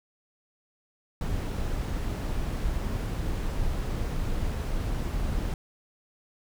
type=noise; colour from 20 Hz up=brown; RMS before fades=-29 dBFS; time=1.21-5.54 s; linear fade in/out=2 ms; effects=none